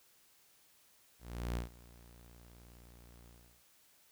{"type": "tone with ADSR envelope", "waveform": "sawtooth", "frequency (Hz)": 59.2, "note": "A#1", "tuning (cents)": 27, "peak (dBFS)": -30, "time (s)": [1.19, 3.64], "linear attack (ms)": 370, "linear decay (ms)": 130, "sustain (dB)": -22, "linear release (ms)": 360, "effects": ["white hiss -67 dBFS RMS until 4.11 s"]}